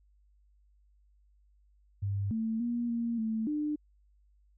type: tone with pitch steps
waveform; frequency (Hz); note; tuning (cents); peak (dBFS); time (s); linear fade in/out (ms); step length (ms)
sine; 99.8 / 223.1 / 238 / 233.4 / 221.3 / 299.5; G2 / A3 / A#3 / A#3 / A3 / D4; +32 / +24 / +36 / +2 / +10 / +34; -29; 2.02-3.76; 10; 290
effects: added 50 Hz sine -62 dBFS peak until 4.57 s